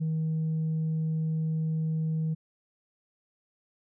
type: tone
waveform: sine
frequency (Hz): 158.8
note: D#3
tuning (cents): +36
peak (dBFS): -24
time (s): 0-2.35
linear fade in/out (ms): 20
effects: tanh soft clip ceiling -24 dBFS

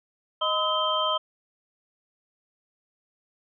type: tone cluster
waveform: sine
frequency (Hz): 623 / 1018 / 1277 / 3142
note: D#5 / C6 / D#6 / G7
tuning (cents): +2 / -48 / +45 / +3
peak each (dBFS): -29 / -28 / -28 / -27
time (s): 0.41-1.18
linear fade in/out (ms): 10
effects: none

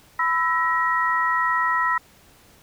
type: tone cluster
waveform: sine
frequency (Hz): 999 / 1318 / 1901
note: B5 / E6 / A#6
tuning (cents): +20 / -1 / +33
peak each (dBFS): -23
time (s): 0.19-1.98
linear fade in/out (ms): 5
effects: pink hiss -53 dBFS RMS until 2.62 s

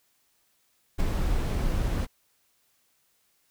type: noise with ADSR envelope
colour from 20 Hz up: brown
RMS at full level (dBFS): -21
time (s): 0.98-2.07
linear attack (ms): 25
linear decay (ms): 6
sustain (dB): -5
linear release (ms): 32
effects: white hiss -69 dBFS RMS until 3.5 s

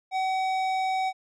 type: tone with tanh clipping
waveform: sine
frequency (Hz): 757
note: F#5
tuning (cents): +39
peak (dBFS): -26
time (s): 0.11-1.13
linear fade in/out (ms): 50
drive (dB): 14
effects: none

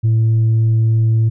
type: tone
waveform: sine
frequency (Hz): 112.1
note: A2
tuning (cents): +33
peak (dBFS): -8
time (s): 0.03-1.3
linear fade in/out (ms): 20
effects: tanh soft clip ceiling -9 dBFS

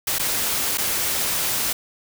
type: noise with dropouts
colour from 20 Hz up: white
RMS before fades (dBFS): -23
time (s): 0.07-1.73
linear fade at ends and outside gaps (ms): 5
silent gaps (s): 0.185-0.194 / 0.774-0.781
effects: none

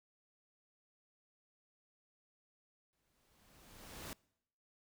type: noise with exponential growth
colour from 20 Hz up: pink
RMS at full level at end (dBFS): -45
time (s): 2.93-4.13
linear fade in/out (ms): 0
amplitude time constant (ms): 260
effects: noise-tail reverb RT60 0.8 s tail -25 dB re dry

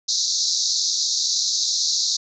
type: band-pass noise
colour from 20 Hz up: pink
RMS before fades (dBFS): -22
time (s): 0.08-2.17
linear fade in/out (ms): 10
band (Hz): 3900 to 6700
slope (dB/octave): 96
effects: none

